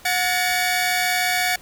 sawtooth tone cluster, 726 / 1715 / 1832 / 2258 Hz, F#5 / A6 / A#6 / C#7, -33 / -45 / -31 / +31 cents, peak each -19 / -23 / -25 / -20 dBFS, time 0.05-1.56 s, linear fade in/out 5 ms, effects pink hiss -47 dBFS RMS until 1.61 s

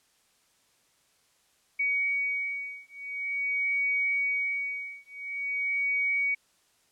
sine beating tone pair, 2251 / 2251.46 Hz, C#7 / C#7, +26 / +26 cents, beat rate 0.46 Hz, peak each -30 dBFS, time 1.79-6.35 s, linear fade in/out 10 ms, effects white hiss -67 dBFS RMS until 6.91 s + low-pass 10000 Hz 12 dB/octave

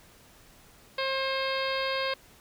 harmonic tone with a mistuned harmonic, 534 Hz, C5, 35 cents sharp, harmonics 1 / 2 / 3 / 4 / 5 / 6 / 7 / 8 / 9, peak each -31 / -34 / -36 / -37 / -38 / -39 / -39 / -40 / -41 dBFS, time 0.98-2.14 s, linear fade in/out 5 ms, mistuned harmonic 5, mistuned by -33 cents, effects pink hiss -56 dBFS RMS until 2.4 s

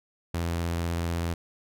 sawtooth tone with vibrato, 84.7 Hz, E2, 48 cents sharp, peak -23 dBFS, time 0.34-1.34 s, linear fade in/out 5 ms, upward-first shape square, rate 16 Hz, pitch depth 13 cents each way, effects none

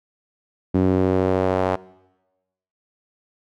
sawtooth tone with band-pass filter sweep, 93.2 Hz, F#2, 13 cents sharp, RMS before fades -19 dBFS, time 0.74-1.76 s, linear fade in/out 10 ms, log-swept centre 280 to 720 Hz, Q 1.5, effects noise-tail reverb RT60 1.0 s tail -21 dB re dry

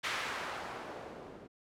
blue noise with low-pass filter sweep, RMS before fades -41 dBFS, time 0.03-1.48 s, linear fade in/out 20 ms, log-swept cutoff 2200 to 330 Hz, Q 1, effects none

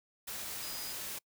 sine tone in noise, 4950 Hz, D#8, 10 cents flat, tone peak -45 dBFS, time 0.62-0.93 s, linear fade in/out 10 ms, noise white, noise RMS -41 dBFS, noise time 0.27-1.19 s, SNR -7 dB, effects noise-tail reverb RT60 0.1 s tail -26 dB re dry

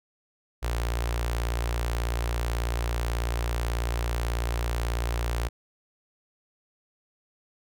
sawtooth tone with notch filter, 58.27 Hz, A#1, in tune, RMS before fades -28 dBFS, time 0.62-5.49 s, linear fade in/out 20 ms, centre 200 Hz, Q 0.59, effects none

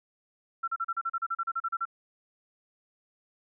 sine tone bursts, 1352 Hz, E6, 43 cents sharp, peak -27 dBFS, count 15, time 0.63-1.854 s, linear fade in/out 10 ms, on 48 ms, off 36 ms, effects none

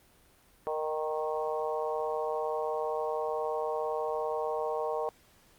harmonic tone with a mistuned harmonic, 155.56 Hz, D#3, in tune, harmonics 3 / 4 / 5 / 6 / 7, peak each -33 / -35 / -37 / -39 / -40 dBFS, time 0.67-5.09 s, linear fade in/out 0 ms, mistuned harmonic 4, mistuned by -17 cents, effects pink hiss -62 dBFS RMS until 5.58 s + Opus 32 kbps

